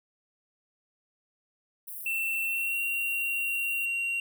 white high-pass noise, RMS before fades -40 dBFS, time 1.87-3.86 s, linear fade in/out 10 ms, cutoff 10000 Hz, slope 48 dB/octave
triangle tone with pitch glide, 2687 to 2753 Hz, E7 to F7, +33 to -25 cents, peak -26 dBFS, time 2.06-4.2 s, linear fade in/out 2 ms, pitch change +42 cents, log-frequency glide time 2.42-2.81 s
effects none

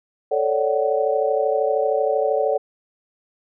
sine chord, D major seventh, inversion second, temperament equal with one note detuned, 440 / 554.4 / 587.3 / 751.2 Hz, A4 / C#5 / D5 / F#5, 0 / 0 / 0 / +26 cents, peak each -22 / -22 / -23 / -25 dBFS, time 0.31-2.58 s, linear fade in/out 10 ms, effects none

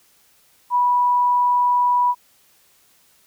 sine tone, 980 Hz, B5, 14 cents flat, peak -14 dBFS, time 0.7-2.15 s, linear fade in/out 50 ms, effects white hiss -57 dBFS RMS until 3.26 s

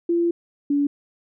sine tone pair in turn, 341.6 / 286 Hz, F4 / D4, -38 / -46 cents, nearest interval minor third, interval 308 cents, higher first, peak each -17 dBFS, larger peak neither, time 0.09-0.31 / 0.7-0.87 s, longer first, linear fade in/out 5 ms, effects none

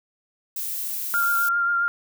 violet noise, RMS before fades -29 dBFS, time 0.56-1.49 s, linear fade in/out 5 ms
sine tone with vibrato, 1395 Hz, F6, 2 cents flat, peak -19 dBFS, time 1.14-1.88 s, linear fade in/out 0 ms, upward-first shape triangle, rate 7.5 Hz, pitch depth 24 cents each way
effects none

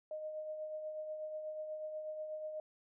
sine tone with tremolo, 618 Hz, D#5, 12 cents flat, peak -38 dBFS, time 0.11-2.6 s, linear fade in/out 2 ms, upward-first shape triangle, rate 8.2 Hz, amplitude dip 45%, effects none

